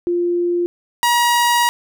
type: tone pair in turn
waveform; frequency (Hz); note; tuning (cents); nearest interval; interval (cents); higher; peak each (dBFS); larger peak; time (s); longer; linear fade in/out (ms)
sine / sawtooth; 349 / 955.1; F4 / A#5; -1 / +42; octave + perfect fourth; 1743; second; -15 / -9; second; 0.07-0.66 / 1.03-1.69; second; 0
effects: none